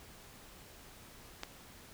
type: click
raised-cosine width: 0.2 ms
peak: -21 dBFS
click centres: 1.434 s
effects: pink hiss -55 dBFS RMS until 1.93 s